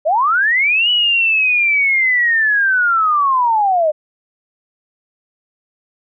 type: linear two-way sweep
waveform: sine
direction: up then down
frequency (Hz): 573 to 2960 to 593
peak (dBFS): -11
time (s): 0.05-3.92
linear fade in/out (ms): 20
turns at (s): 0.9
effects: none